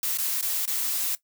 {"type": "noise with dropouts", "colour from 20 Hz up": "blue", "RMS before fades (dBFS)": -27, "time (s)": [0.03, 1.15], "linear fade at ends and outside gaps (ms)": 1, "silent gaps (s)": [[0.173, 0.185], [0.412, 0.426], [0.655, 0.677]], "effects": ["noise-tail reverb RT60 0.1 s tail -17 dB re dry"]}